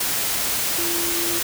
sine tone in noise, 341 Hz, F4, 41 cents flat, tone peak -28 dBFS, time 0.78-1.39 s, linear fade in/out 5 ms, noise white, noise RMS -23 dBFS, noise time 0-1.43 s, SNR -8 dB, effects none

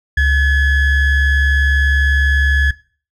triangle ring-modulated tone, 818 Hz, G#5, 26 cents flat, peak -5 dBFS, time 0.17-2.71 s, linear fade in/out 5 ms, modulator 888 Hz, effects noise-tail reverb RT60 0.4 s tail -20 dB re dry

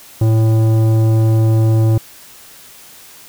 sine tone with tanh clipping, 111.1 Hz, A2, 17 cents sharp, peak -11 dBFS, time 0.21-1.98 s, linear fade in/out 5 ms, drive 13 dB, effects white hiss -40 dBFS RMS until 3.28 s

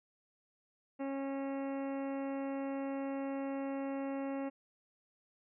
harmonic tone, 273.6 Hz, C#4, 23 cents flat, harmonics 1 / 2 / 3 / 4 / 5 / 6 / 7 / 8 / 9 / 10, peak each -37 / -41 / -47 / -53 / -56 / -61 / -57 / -59 / -64 / -60 dBFS, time 0.99-4.5 s, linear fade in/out 20 ms, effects none

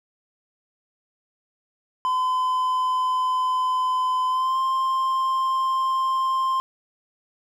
triangle tone with pitch glide, 1019 to 1051.9 Hz, C6 to C6, -46 to +9 cents, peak -18 dBFS, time 2.05-6.6 s, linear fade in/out 0 ms, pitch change +55 cents, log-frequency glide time 4.28-4.59 s, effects none

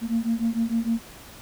sine beating tone pair, 226 / 232.6 Hz, A3 / A#3, +47 / -4 cents, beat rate 6.6 Hz, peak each -24 dBFS, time 0.01-1.01 s, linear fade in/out 50 ms, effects tanh soft clip ceiling -15 dBFS + pink hiss -45 dBFS RMS until 1.41 s

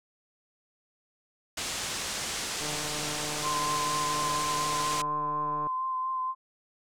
white low-pass noise, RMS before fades -34 dBFS, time 1.57-5.02 s, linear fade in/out 5 ms, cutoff 8300 Hz, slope 24 dB/octave
click train, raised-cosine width 1 ms, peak -26 dBFS, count 460, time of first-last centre 2.61-5.67 s, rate 150 Hz
sine tone with vibrato, 1038 Hz, C6, 14 cents flat, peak -28 dBFS, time 3.42-6.35 s, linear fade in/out 50 ms, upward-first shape sine, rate 4.2 Hz, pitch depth 17 cents each way
effects none

